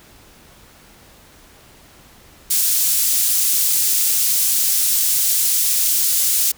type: high-pass noise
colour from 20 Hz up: pink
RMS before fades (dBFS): -17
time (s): 2.5-6.52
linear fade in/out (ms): 10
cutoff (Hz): 7400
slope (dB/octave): 12
effects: pink hiss -47 dBFS RMS until 6.57 s